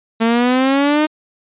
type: exponential sweep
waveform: sawtooth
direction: up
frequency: 224 to 310 Hz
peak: -8 dBFS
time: 0.2-1.07 s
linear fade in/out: 20 ms
effects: resampled to 8000 Hz